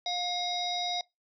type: harmonic tone with a mistuned harmonic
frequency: 709 Hz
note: F5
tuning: 26 cents sharp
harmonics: 1 / 3 / 5 / 7 / 8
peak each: -33 / -42 / -33 / -40 / -45 dBFS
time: 0.06-1.01 s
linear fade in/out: 2 ms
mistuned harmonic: 5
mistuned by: +120 cents
effects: noise-tail reverb RT60 0.2 s tail -23 dB re dry